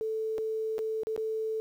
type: tone with dropouts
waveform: sine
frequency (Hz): 440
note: A4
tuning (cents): 0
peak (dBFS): -29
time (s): 0.01-1.6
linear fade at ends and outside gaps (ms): 0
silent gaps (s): 0.381-0.385 / 0.782-0.79 / 1.034-1.07 / 1.163-1.177
effects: 10-bit